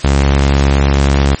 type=tone; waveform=sawtooth; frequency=69.3 Hz; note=C#2; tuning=in tune; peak=-4 dBFS; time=0.04-1.35 s; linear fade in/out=5 ms; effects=white hiss -29 dBFS RMS until 1.4 s + MP3 32 kbps